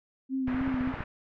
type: tone with vibrato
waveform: sine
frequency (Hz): 260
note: C4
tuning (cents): -11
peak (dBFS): -27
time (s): 0.29-0.94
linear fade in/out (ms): 50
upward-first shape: sine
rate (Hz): 3.4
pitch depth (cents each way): 42
type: low-pass noise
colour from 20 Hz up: white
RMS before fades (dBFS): -40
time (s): 0.47-1.04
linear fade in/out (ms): 5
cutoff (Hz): 1900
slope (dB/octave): 24
type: click train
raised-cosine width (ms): 5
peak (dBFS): -24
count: 9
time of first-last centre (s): 0.48-1.006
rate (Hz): 15.2
effects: none